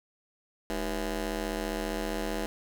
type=ring-modulated tone; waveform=15% pulse; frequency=174.61 Hz; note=F3; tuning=in tune; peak=-21 dBFS; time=0.7-2.46 s; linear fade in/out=0 ms; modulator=137 Hz; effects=none

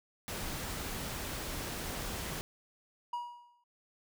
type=noise; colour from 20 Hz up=pink; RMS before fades=-39 dBFS; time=0.28-2.41 s; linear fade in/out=0 ms
type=tone with exponential decay; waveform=triangle; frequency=961 Hz; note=B5; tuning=48 cents flat; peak=-30 dBFS; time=3.13-3.64 s; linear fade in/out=5 ms; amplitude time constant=110 ms
effects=none

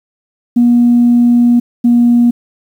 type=tone pair in turn; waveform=sine; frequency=240 / 239 Hz; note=B3 / A#3; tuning=-49 / +43 cents; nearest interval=unison; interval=8 cents; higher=first; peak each=-4 dBFS; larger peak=neither; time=0.56-1.6 / 1.84-2.31 s; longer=first; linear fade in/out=10 ms; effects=tanh soft clip ceiling -1 dBFS + 7-bit

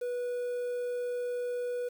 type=tone with quantisation; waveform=triangle; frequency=489.6 Hz; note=B4; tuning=15 cents flat; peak=-29 dBFS; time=0.01-1.89 s; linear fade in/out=10 ms; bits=9; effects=none

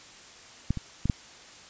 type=clicks; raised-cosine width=5 ms; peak=-12 / -20 / -15 / -10 dBFS; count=4; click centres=0.706 / 0.773 / 1.056 / 1.098 s; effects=white hiss -49 dBFS RMS until 1.69 s + resampled to 16000 Hz

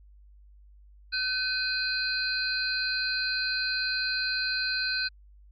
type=tone cluster; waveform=sine; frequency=1518 / 2497 / 4134 / 4625 Hz; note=F#6 / D#7 / C8 / D8; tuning=+44 / +6 / -22 / -27 cents; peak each=-30 / -36 / -30 / -36 dBFS; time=1.12-5.09 s; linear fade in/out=20 ms; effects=added 50 Hz sine -51 dBFS peak until 5.51 s

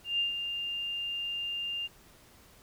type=tone with ADSR envelope; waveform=sine; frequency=2800 Hz; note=F7; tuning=4 cents sharp; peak=-25 dBFS; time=0.04-1.88 s; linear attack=150 ms; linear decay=130 ms; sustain=-7 dB; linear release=25 ms; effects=pink hiss -58 dBFS RMS until 2.62 s

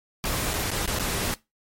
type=noise with dropouts; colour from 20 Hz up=pink; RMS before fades=-27 dBFS; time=0.24-1.34 s; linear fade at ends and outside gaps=0 ms; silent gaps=0.534-0.539 / 0.704-0.715 / 0.859-0.876 / 0.988-0.996 s; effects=noise-tail reverb RT60 0.2 s tail -19 dB re dry + MP3 64 kbps

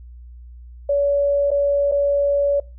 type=tone with dropouts; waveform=sine; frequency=568 Hz; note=C#5; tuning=42 cents sharp; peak=-15 dBFS; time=0.89-2.6 s; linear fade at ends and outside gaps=5 ms; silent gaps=1.506-1.514 / 1.915-1.92 s; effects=noise-tail reverb RT60 0.3 s tail -23 dB re dry + added 60 Hz sine -37 dBFS peak until 2.78 s

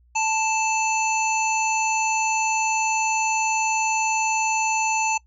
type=harmonic tone; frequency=880 Hz; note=A5; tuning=in tune; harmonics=1 / 3 / 5 / 7 / 8; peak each=-22 / -25 / -39 / -30 / -31 dBFS; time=0.15-5.18 s; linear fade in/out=10 ms; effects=noise-tail reverb RT60 0.1 s tail -22 dB re dry + added 60 Hz sine -54 dBFS peak until 5.26 s

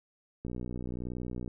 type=click train; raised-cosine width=3 ms; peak=-25 dBFS; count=64; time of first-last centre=0.45-1.478 s; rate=61.3 Hz; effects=none

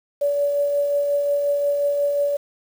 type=tone with tremolo; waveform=sine; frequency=573 Hz; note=D5; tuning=43 cents flat; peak=-16 dBFS; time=0.21-2.37 s; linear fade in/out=10 ms; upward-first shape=triangle; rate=5.6 Hz; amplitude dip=35%; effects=7-bit

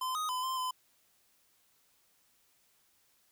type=tone with pitch steps; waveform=square; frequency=1028 / 1248 / 1012 / 1041 / 1017 Hz; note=C6 / D#6 / B5 / C6 / C6; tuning=-31 / +5 / +42 / -9 / -50 cents; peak=-33 dBFS; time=0.01-0.71 s; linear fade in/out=5 ms; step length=140 ms; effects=white hiss -70 dBFS RMS until 3.31 s

